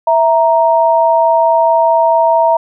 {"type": "tone pair together", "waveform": "sine", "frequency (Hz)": [658, 933.4], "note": ["E5", "A#5"], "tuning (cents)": [-3, 2], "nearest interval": "tritone", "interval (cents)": 605, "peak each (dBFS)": -10, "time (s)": [0.07, 2.57], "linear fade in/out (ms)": 5, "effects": []}